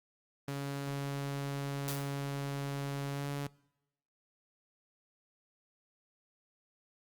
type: tone with pitch glide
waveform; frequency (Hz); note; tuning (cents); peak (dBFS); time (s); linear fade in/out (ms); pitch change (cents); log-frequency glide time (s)
sawtooth; 140 to 142.12; C#3 to C#3; +18 to +44; -31; 0.48-3.47; 2; +26; 3.11-3.28
type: noise with exponential decay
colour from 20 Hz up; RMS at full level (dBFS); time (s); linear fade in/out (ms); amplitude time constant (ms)
white; -37; 1.88-2.23; 1; 75
effects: noise-tail reverb RT60 0.9 s tail -24 dB re dry + Opus 32 kbps